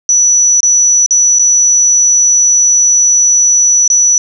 sine tone with dropouts, 5920 Hz, F#8, in tune, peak -5 dBFS, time 0.09-4.18 s, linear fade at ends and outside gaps 1 ms, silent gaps 0.605-0.63 / 1.062-1.108 / 1.387-1.394 / 3.878-3.901 s, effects none

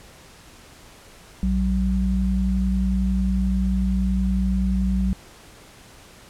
sine tone pair together, 59.48 / 189.6 Hz, A#1 / F#3, +36 / +43 cents, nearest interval octave + minor sixth, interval 2007 cents, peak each -21 dBFS, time 1.43-5.13 s, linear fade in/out 0 ms, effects pink hiss -47 dBFS RMS until 6.29 s + low-pass 11000 Hz 12 dB/octave

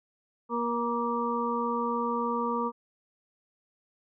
harmonic tone with a mistuned harmonic, 236.7 Hz, A#3, 27 cents sharp, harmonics 1 / 2 / 4 / 5, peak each -32 / -32 / -32 / -32 dBFS, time 0.49-2.72 s, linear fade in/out 50 ms, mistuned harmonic 5, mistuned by -20 cents, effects none

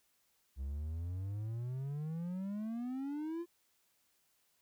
triangle exponential sweep, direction up, 64.9 to 350.1 Hz, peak -35 dBFS, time 0.56-3.46 s, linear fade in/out 50 ms, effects white hiss -75 dBFS RMS until 4.61 s

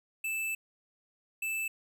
square tone pair in turn, 2637 / 2637 Hz, E7 / E7, 0 / 0 cents, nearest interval unison, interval 0 cents, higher neither, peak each -32 / -32 dBFS, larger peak neither, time 0.24-0.55 / 1.42-1.68 s, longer first, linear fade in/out 5 ms, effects none

